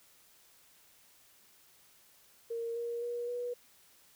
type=tone with pitch steps; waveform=sine; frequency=463.4 / 471 / 478.6 / 486.4 Hz; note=A#4 / A#4 / A#4 / B4; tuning=-10 / +18 / +46 / -26 cents; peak=-34 dBFS; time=2.5-3.54 s; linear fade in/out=10 ms; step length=260 ms; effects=white hiss -63 dBFS RMS until 4.15 s